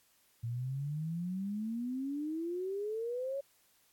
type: exponential sweep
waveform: sine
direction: up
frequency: 114.2 to 563 Hz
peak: -34 dBFS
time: 0.43-3.41 s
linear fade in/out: 10 ms
effects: white hiss -69 dBFS RMS until 3.92 s + AAC 64 kbps